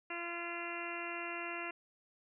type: harmonic tone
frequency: 343.2 Hz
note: F4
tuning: 30 cents flat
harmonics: 1 / 2 / 3 / 4 / 5 / 6 / 7 / 8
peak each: -46 / -47 / -48 / -47 / -49 / -47 / -48 / -45 dBFS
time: 0.1-1.71 s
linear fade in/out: 5 ms
effects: none